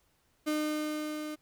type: tone with level ramp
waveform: 35% pulse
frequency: 304.3 Hz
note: D#4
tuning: 38 cents flat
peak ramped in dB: -26 to -35 dBFS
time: 0.46-1.36 s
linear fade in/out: 20 ms
effects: pink hiss -71 dBFS RMS until 1.41 s